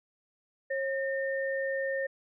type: tone pair together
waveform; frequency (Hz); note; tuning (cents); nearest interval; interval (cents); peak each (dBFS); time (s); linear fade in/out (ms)
sine; 541 / 1819.7; C#5 / A#6; -42 / -42; octave + major sixth; 2100; -30 / -34; 0.7-2.07; 10
effects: none